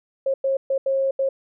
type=tone bursts at uneven times; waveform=sine; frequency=540 Hz; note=C#5; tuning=45 cents flat; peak=-18 dBFS; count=5; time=0.26-0.34 / 0.44-0.57 / 0.7-0.78 / 0.86-1.11 / 1.19-1.29 s; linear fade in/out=5 ms; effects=none